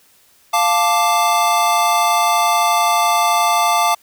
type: chord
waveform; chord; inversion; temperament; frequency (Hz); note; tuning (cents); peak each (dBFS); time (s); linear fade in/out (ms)
square; D minor; first; equal; 698.5 / 880 / 1174.7; F5 / A5 / D6; 0 / 0 / 0; -18; 0.53-3.95; 10
effects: white hiss -53 dBFS RMS until 4.02 s